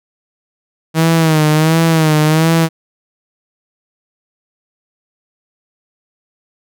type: tone with vibrato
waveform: sawtooth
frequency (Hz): 158.6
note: D#3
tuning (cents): +33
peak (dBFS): -5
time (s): 0.94-2.69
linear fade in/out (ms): 50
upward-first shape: sine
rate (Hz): 1.4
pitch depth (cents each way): 68
effects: none